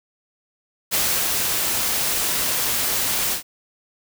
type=noise with ADSR envelope; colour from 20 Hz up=white; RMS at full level=-20 dBFS; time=0.91-3.43 s; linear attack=30 ms; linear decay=360 ms; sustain=-2 dB; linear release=110 ms; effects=none